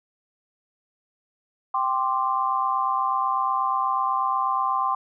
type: chord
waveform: sine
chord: G suspended fourth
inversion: none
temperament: equal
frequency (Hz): 784 / 1046.5 / 1174.7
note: G5 / C6 / D6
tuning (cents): 0 / 0 / 0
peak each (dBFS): -27 / -23 / -27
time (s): 1.74-4.95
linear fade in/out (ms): 5
effects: none